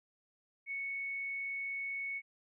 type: tone with frequency modulation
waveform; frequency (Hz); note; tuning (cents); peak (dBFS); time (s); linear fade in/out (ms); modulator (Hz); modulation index
sine; 2215; C#7; -2; -36; 0.66-2.22; 50; 44.1; 0.2
effects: none